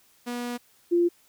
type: tone pair in turn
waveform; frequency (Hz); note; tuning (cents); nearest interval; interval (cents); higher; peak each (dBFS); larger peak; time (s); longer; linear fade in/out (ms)
sawtooth / sine; 242.3 / 346.2; B3 / F4; -33 / -15; tritone; 618; second; -26 / -18; second; 0.26-0.58 / 0.91-1.09; first; 20
effects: white hiss -61 dBFS RMS until 1.28 s